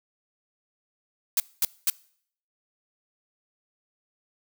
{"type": "noise bursts", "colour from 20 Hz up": "blue", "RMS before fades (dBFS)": -22, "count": 3, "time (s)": [1.37, 1.9], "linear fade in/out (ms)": 2, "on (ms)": 30, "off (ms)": 220, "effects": ["noise-tail reverb RT60 0.6 s tail -23 dB re dry"]}